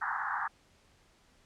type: band-pass noise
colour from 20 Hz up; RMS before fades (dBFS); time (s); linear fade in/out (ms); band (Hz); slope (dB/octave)
pink; -34; 0.01-0.48; 10; 800 to 1800; 96
effects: pink hiss -65 dBFS RMS until 1.45 s + low-pass 8000 Hz 12 dB/octave